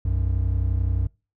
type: tone pair together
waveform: triangle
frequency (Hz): 62 / 93.49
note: B1 / F#2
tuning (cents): +7 / +18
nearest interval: perfect fifth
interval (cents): 711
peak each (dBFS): -21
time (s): 0.05-1.07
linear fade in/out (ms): 5
effects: noise-tail reverb RT60 0.3 s tail -24 dB re dry